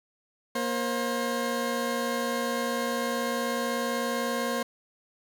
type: tone pair together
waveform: 20% pulse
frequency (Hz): 236.4 / 533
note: A#3 / C5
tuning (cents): +24 / +32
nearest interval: octave + major second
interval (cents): 1408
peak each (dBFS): -25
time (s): 0.55-4.63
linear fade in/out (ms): 5
effects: none